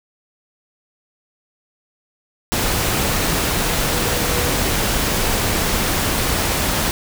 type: tone in noise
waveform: sine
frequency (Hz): 487.9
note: B4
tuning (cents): -21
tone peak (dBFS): -28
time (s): 3.93-4.51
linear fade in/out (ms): 0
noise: pink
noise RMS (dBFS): -19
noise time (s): 2.52-6.91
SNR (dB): -12
effects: none